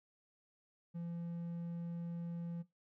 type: tone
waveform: triangle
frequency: 170.3 Hz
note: F3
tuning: 43 cents flat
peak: -38 dBFS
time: 0.94-2.63 s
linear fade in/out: 20 ms
effects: noise-tail reverb RT60 0.2 s tail -17 dB re dry